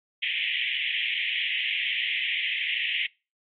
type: band-pass noise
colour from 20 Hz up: white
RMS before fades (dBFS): -28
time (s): 0.22-3.07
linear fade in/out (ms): 10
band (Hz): 1900 to 3300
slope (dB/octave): 96
effects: noise-tail reverb RT60 0.3 s tail -25 dB re dry + AAC 32 kbps